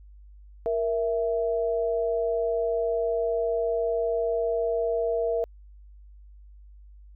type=tone pair together; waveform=sine; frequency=467.4 / 661 Hz; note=A#4 / E5; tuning=+5 / +5 cents; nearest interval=tritone; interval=600 cents; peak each=-25 / -27 dBFS; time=0.66-5.44 s; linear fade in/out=0 ms; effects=added 50 Hz sine -46 dBFS peak until 7.15 s